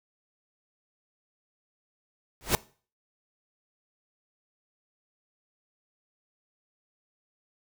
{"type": "noise with exponential growth", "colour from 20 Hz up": "pink", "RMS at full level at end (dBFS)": -18, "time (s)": [2.41, 2.55], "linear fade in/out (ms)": 0, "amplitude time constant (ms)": 29, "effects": ["noise-tail reverb RT60 0.4 s tail -21 dB re dry"]}